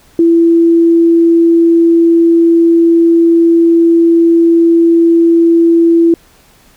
sine tone, 334.7 Hz, E4, 26 cents sharp, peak -4 dBFS, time 0.19-6.14 s, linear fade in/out 2 ms, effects pink hiss -46 dBFS RMS until 6.76 s

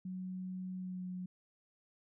sine tone with pitch glide, 185 to 182.45 Hz, F#3 to F#3, 0 to -24 cents, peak -39 dBFS, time 0.05-1.26 s, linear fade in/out 5 ms, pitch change -24 cents, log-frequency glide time 0.76-1.05 s, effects none

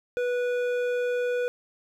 sine tone with hard clipping, 490.6 Hz, B4, 12 cents flat, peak -26 dBFS, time 0.17-1.48 s, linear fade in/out 0 ms, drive 10 dB, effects none

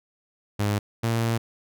sawtooth tone pair in turn, 103.2 / 114.85 Hz, G#2 / A#2, -10 / -25 cents, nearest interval major second, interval 185 cents, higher second, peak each -18 dBFS, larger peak neither, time 0.59-0.79 / 1.03-1.38 s, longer second, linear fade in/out 10 ms, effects none

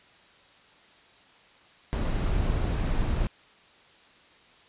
brown noise, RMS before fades -26 dBFS, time 1.93-3.27 s, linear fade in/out 0 ms, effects white hiss -56 dBFS RMS until 4.68 s + resampled to 8000 Hz

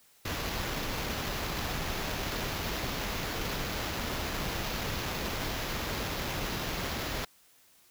pink noise with sample-and-hold, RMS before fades -34 dBFS, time 0.25-7.25 s, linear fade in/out 5 ms, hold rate 8820 Hz, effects white hiss -62 dBFS RMS until 7.9 s

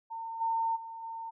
sine tone with level steps, 908 Hz, A#5, 46 cents flat, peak -36 / -27 / -40 / -37 dBFS, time 0.1-1.31 s, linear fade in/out 20 ms, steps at 0.4 / 0.75 / 1.02 s, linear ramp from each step 20 ms, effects none

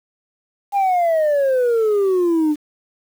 sine exponential sweep, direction down, 819 to 293.7 Hz, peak -11 dBFS, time 0.72-2.56 s, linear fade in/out 50 ms, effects tanh soft clip ceiling -13 dBFS + 7-bit

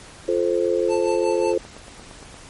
sine chord, F major, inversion none, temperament just, 349.2 / 436.5 / 523.8 Hz, F4 / A4 / C5, 0 / -14 / +2 cents, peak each -22 dBFS, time 0.28-1.58 s, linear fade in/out 5 ms
square tone with tremolo, 883 Hz, A5, 6 cents sharp, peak -26 dBFS, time 0.88-1.56 s, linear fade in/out 50 ms, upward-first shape sine, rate 5.5 Hz, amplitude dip 65%
click train, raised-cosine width 1 ms, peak -27 dBFS, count 9, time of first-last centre 1.42-2.343 s, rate 8.67 Hz
effects pink hiss -43 dBFS RMS until 2.49 s + MP3 48 kbps

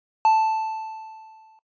triangle tone with exponential decay, 880 Hz, A5, in tune, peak -11 dBFS, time 0.25-1.59 s, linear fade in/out 1 ms, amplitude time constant 290 ms, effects noise-tail reverb RT60 0.1 s tail -17 dB re dry + resampled to 16000 Hz

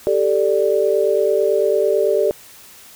sine chord, G suspended second, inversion none, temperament just, 392 / 441 / 588 Hz, G4 / A4 / D5, 0 / +4 / +2 cents, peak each -18 dBFS, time 0.07-2.31 s, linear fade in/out 0 ms, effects white hiss -43 dBFS RMS until 2.95 s

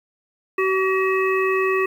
harmonic tone with a mistuned harmonic, 379.8 Hz, F#4, 45 cents sharp, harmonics 1 / 3 / 5 / 7, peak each -19 / -24 / -26 / -27 dBFS, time 0.58-1.86 s, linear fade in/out 5 ms, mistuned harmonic 7, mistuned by -49 cents, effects 8-bit

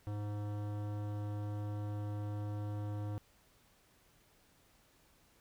sine tone with hard clipping, 103.8 Hz, G#2, in tune, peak -39 dBFS, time 0.07-3.18 s, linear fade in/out 0 ms, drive 17 dB, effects pink hiss -68 dBFS RMS until 5.4 s

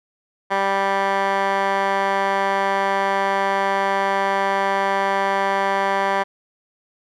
15% pulse tone with band-pass filter, 196 Hz, G3, in tune, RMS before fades -20 dBFS, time 0.5-6.24 s, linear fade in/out 20 ms, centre 1200 Hz, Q 2.6, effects none

